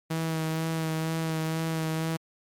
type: tone with vibrato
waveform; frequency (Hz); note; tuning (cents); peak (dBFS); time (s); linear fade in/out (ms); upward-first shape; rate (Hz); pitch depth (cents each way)
sawtooth; 160.8; E3; -43; -23; 0.1-2.17; 10; sine; 2.1; 19
effects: MP3 96 kbps